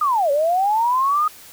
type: linear two-way sweep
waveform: sine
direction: down then up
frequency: 1256 to 549 to 1256 Hz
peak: -15 dBFS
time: 0.01-1.28 s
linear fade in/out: 5 ms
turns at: 0.31 s
effects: white hiss -43 dBFS RMS until 1.52 s